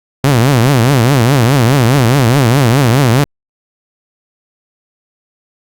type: tone with vibrato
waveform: sawtooth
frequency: 127.6 Hz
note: C3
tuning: 43 cents flat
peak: -3 dBFS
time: 0.24-3.24 s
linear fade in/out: 0 ms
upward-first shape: triangle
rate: 4.8 Hz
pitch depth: 270 cents each way
effects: Opus 48 kbps